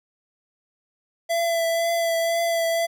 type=tone with vibrato; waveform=square; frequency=670 Hz; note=E5; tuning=28 cents sharp; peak=-21 dBFS; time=1.29-2.87 s; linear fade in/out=20 ms; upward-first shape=triangle; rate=2 Hz; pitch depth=22 cents each way; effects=none